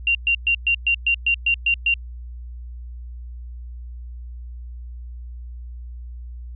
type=tone bursts; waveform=sine; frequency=2767 Hz; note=F7; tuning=17 cents flat; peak=-15 dBFS; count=10; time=0.07-1.94 s; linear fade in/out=2 ms; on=79 ms; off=120 ms; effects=added 60 Hz sine -32 dBFS peak until 6.55 s